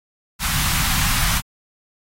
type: band-stop noise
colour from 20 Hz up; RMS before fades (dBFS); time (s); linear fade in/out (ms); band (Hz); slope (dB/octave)
pink; -20; 0.39-1.42; 50; 200 to 920; 24
effects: AAC 48 kbps